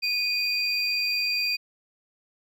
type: tone pair together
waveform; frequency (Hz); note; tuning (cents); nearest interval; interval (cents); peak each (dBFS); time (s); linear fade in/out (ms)
triangle; 2469 / 4716; D#7 / D8; -14 / +6; major seventh; 1120; -25; 0.02-1.57; 20
effects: none